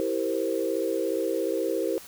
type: chord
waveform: sine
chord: C dominant seventh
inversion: first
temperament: equal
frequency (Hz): 329.6 / 392 / 466.2 / 523.3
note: E4 / G4 / Bb4 / C5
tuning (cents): 0 / 0 / 0 / 0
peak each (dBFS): -30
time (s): 0-1.98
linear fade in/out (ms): 0
effects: white hiss -46 dBFS RMS until 2.07 s